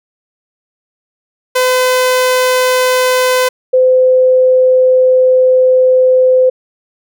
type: tone pair in turn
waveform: sawtooth / sine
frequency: 508 / 512.4 Hz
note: B4 / C5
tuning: +49 / -36 cents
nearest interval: unison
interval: 15 cents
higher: second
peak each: -5 dBFS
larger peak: neither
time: 1.55-3.49 / 3.73-6.5 s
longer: second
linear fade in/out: 10 ms
effects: none